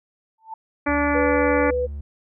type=tone with exponential growth; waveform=sine; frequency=887 Hz; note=A5; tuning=14 cents sharp; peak=-27 dBFS; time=0.38-0.54 s; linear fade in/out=5 ms; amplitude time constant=33 ms
type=harmonic tone; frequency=289.3 Hz; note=D4; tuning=26 cents flat; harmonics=1 / 2 / 3 / 4 / 5 / 6 / 7 / 8; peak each=-22 / -25 / -27 / -28 / -29 / -30 / -30 / -31 dBFS; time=0.86-1.71 s; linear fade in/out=10 ms
type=tone with pitch glide; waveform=triangle; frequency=73.2 to 72.11 Hz; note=D2 to D2; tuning=-5 to -31 cents; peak=-27 dBFS; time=0.88-2.01 s; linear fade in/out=5 ms; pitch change=-26 cents; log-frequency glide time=1.24-1.87 s
type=tone; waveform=sine; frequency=496.4 Hz; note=B4; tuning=9 cents sharp; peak=-20 dBFS; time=1.14-1.87 s; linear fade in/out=20 ms
effects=none

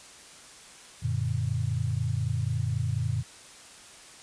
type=chord; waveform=sine; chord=Gb augmented; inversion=none; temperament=equal; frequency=92.5 / 116.54 / 146.83 Hz; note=Gb2 / Bb2 / D3; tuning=0 / 0 / 0 cents; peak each=-31 / -28 / -32 dBFS; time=1.02-3.23 s; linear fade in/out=20 ms; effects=white hiss -49 dBFS RMS until 4.22 s + resampled to 22050 Hz

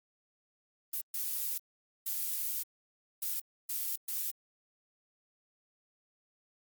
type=noise bursts at uneven times; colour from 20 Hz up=violet; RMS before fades=-35 dBFS; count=6; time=0.93-1.01 / 1.14-1.58 / 2.06-2.63 / 3.22-3.4 / 3.69-3.96 / 4.08-4.31 s; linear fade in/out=5 ms; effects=Opus 32 kbps

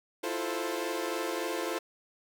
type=chord; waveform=sawtooth; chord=F major seventh; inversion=third; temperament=equal with one note detuned; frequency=329.6 / 353.1 / 440 / 523.3 Hz; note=E4 / F4 / A4 / C5; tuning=0 / +19 / 0 / 0 cents; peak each=-33 / -33 / -33 / -33 dBFS; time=0.23-1.79 s; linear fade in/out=10 ms; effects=none

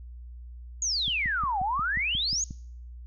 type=exponential two-way sweep; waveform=sine; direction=down then up; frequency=6850 to 726 to 6850 Hz; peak=-25 dBFS; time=0.82-2.44 s; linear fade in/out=2 ms; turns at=1.61 s
type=click train; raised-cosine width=5 ms; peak=-25 dBFS; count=9; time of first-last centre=1.08-2.509 s; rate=5.6 Hz
effects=noise-tail reverb RT60 0.6 s tail -24 dB re dry + added 60 Hz sine -40 dBFS peak until 3.06 s

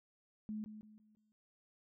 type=tone with echo; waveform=sine; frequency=214.1 Hz; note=A3; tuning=47 cents flat; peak=-39 dBFS; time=0.49-0.64 s; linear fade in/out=0 ms; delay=170 ms; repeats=4; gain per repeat=-9 dB; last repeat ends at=1.32 s; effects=none

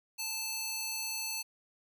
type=tone with high-pass filter; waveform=square; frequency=877 Hz; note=A5; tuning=6 cents flat; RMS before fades=-37 dBFS; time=0.18-1.43 s; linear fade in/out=20 ms; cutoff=3800 Hz; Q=0.74; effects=none

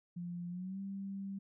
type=tone with pitch glide; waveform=sine; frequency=174.61 to 195.99 Hz; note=F3 to G3; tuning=0 to 0 cents; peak=-39 dBFS; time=0.16-1.39 s; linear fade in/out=10 ms; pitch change=+200 cents; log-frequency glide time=0.49-0.8 s; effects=none

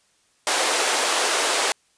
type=high-pass noise; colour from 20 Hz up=pink; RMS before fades=-21 dBFS; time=0.47-1.72 s; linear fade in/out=0 ms; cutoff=430 Hz; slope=24 dB/octave; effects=white hiss -63 dBFS RMS until 1.97 s + resampled to 22050 Hz

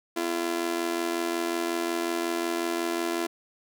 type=tone with amplitude modulation; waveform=sawtooth; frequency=340 Hz; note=F4; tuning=46 cents flat; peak=-19 dBFS; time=0.16-3.27 s; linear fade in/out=10 ms; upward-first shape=sine; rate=85.5 Hz; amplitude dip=80%; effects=none

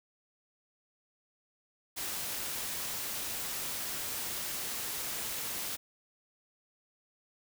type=noise; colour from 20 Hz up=white; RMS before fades=-37 dBFS; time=1.96-5.77 s; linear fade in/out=20 ms; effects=none

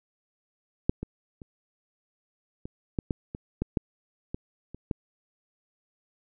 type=clicks; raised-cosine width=3 ms; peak=-8 / -20 / -30 / -24 / -14 / -14 / -22 / -14 / -11 / -19 / -27 / -15 dBFS; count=12; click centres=0.895 / 1.03 / 1.418 / 2.655 / 2.988 / 3.108 / 3.349 / 3.62 / 3.772 / 4.345 / 4.746 / 4.912 s; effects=none

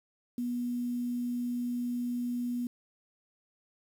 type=tone with quantisation; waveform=sine; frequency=243 Hz; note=B3; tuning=28 cents flat; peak=-30 dBFS; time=0.38-2.67 s; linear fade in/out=2 ms; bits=9; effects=none

